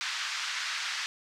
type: band-pass noise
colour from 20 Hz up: pink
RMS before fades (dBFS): -34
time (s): 0.01-1.06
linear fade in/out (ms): 0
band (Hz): 1300 to 6000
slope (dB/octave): 24
effects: none